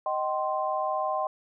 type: chord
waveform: sine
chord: C minor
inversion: first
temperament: equal with one note detuned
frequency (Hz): 622.3 / 767.9 / 1046.5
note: Eb5 / G5 / C6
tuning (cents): 0 / -36 / 0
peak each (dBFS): -30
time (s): 0.06-1.27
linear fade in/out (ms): 2
effects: none